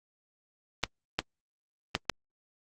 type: clicks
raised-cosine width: 0.2 ms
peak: -8 dBFS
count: 4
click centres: 0.837 / 1.19 / 1.951 / 2.097 s
effects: Opus 24 kbps